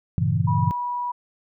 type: chord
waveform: sine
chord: G diminished seventh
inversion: none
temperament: equal with one note detuned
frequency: 98.57 / 116.54 / 138.59 / 164.81 Hz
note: G2 / Bb2 / Db3 / Fb3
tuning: +10 / 0 / 0 / 0 cents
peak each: -24 dBFS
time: 0.18-0.71 s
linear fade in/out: 0 ms
type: tone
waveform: sine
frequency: 975 Hz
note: B5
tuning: 23 cents flat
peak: -24 dBFS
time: 0.47-1.12 s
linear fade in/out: 10 ms
effects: none